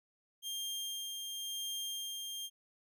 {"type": "tone with tremolo", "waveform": "sawtooth", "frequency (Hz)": 3200, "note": "G7", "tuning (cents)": 35, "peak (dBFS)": -34, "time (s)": [0.42, 2.5], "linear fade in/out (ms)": 50, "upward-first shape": "sine", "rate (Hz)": 0.95, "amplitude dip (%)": 30, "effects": []}